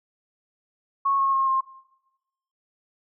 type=tone with pitch steps; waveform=sine; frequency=1100 / 1087.4 / 1074.9 / 1062.5 Hz; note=C#6 / C#6 / C6 / C6; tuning=-14 / -34 / +46 / +26 cents; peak=-19 dBFS; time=1.05-1.61 s; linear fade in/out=10 ms; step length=140 ms; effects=noise-tail reverb RT60 1.0 s tail -22 dB re dry